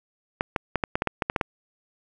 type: clicks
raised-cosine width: 0.5 ms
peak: -8 dBFS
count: 11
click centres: 0.409 / 0.562 / 0.757 / 0.838 / 0.955 / 1.021 / 1.073 / 1.222 / 1.299 / 1.362 / 1.412 s
effects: none